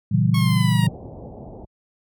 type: chord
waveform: sine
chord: A# diminished seventh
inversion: none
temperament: equal with one note detuned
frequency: 116.54 / 138.59 / 164.81 / 192.52 Hz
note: A#2 / C#3 / E3 / G3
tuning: 0 / 0 / 0 / -31 cents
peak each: -19 / -22 / -20 / -22 dBFS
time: 0.11-0.89 s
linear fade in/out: 10 ms
type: exponential sweep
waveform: 15% pulse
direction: down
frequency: 1100 to 932.3 Hz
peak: -20 dBFS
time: 0.34-0.87 s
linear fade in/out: 5 ms
type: low-pass noise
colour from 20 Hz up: pink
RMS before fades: -36 dBFS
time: 0.83-1.65 s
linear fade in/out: 2 ms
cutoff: 800 Hz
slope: 48 dB/octave
effects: high-pass 60 Hz 12 dB/octave